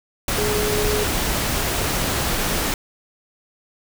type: tone in noise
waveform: sine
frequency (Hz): 419.8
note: G#4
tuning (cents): +19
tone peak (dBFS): -22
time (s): 0.38-1.04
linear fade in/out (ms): 2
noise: pink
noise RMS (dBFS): -22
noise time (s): 0.28-2.74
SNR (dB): -3
effects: none